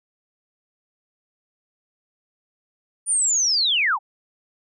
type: linear sweep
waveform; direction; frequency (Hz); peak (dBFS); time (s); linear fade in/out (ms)
sine; down; 9490 to 740; -17; 3.06-3.99; 50
effects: none